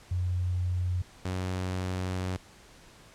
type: tone pair in turn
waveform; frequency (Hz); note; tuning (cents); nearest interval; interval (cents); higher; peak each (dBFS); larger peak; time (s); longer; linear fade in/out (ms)
sine / sawtooth; 90 / 92.37; F#2 / F#2; -47 / -2; unison; 45; second; -26; neither; 0.11-1.02 / 1.25-2.37; second; 5
effects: pink hiss -54 dBFS RMS until 3.14 s + low-pass 9000 Hz 12 dB/octave